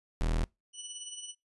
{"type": "tone", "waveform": "40% pulse", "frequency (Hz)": 40.33, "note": "E1", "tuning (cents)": -37, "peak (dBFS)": -26, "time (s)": [0.21, 0.44], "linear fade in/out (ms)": 0}
{"type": "tone with tremolo", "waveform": "10% pulse", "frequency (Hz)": 2960, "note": "F#7", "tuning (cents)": 0, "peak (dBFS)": -29, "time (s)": [0.73, 1.35], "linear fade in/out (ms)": 50, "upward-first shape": "sine", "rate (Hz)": 18, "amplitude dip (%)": 50}
{"effects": ["noise-tail reverb RT60 0.2 s tail -24 dB re dry", "resampled to 24000 Hz"]}